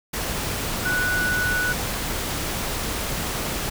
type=tone in noise; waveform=sine; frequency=1477 Hz; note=F#6; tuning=3 cents flat; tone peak=-21 dBFS; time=0.85-1.73 s; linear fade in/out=10 ms; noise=pink; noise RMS=-27 dBFS; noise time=0.13-3.7 s; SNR=+3 dB; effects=none